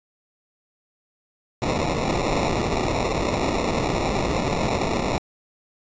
white noise with sample-and-hold, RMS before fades -23 dBFS, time 1.62-5.18 s, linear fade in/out 0 ms, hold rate 1575 Hz, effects resampled to 16000 Hz

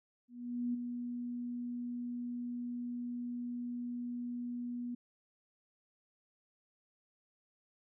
sine tone with ADSR envelope, 242.5 Hz, B3, 31 cents flat, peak -31 dBFS, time 0.28-4.95 s, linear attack 460 ms, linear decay 13 ms, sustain -6 dB, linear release 7 ms, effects none

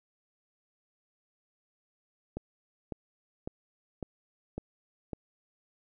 click train, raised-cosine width 2 ms, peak -22 dBFS, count 6, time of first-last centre 2.37-5.132 s, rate 1.81 Hz, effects none

